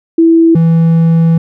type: tone pair in turn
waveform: sine / triangle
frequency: 329.6 / 164.8 Hz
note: E4 / E3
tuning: 0 / 0 cents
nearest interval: octave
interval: 1200 cents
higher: first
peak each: -3 dBFS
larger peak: neither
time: 0.18-0.55 / 0.55-1.38 s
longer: second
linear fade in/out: 5 ms
effects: none